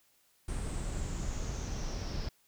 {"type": "noise with low-pass filter sweep", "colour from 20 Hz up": "brown", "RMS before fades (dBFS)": -36, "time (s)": [0.48, 2.29], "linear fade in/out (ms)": 5, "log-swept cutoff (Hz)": [8900, 5100], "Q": 6.9, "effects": ["white hiss -69 dBFS RMS until 2.47 s"]}